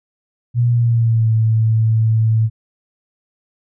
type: tone with pitch glide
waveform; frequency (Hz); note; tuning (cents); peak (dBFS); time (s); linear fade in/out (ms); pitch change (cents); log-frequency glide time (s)
sine; 120 to 111.32; B2 to A2; -49 to +21; -11; 0.54-2.5; 50; -130; 0.7-1.3
effects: none